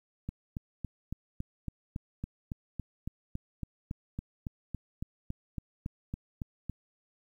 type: click train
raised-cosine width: 5 ms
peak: -23 dBFS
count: 24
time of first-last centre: 0.29-6.697 s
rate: 3.59 Hz
effects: 10-bit